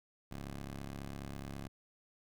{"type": "ring-modulated tone", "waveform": "15% pulse", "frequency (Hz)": 69.3, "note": "C#2", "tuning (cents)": 0, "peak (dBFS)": -33, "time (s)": [0.31, 1.68], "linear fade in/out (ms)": 5, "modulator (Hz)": 52, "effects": []}